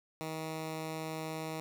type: tone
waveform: 10% pulse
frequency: 158.7 Hz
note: D#3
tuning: 35 cents sharp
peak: -29 dBFS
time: 0.21-1.6 s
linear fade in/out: 0 ms
effects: none